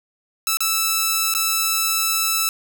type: tone with dropouts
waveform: 5% pulse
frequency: 1316 Hz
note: E6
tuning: 3 cents flat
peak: -6 dBFS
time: 0.47-2.49 s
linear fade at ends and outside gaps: 1 ms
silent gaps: 0.571-0.605 / 1.339-1.349 s
effects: none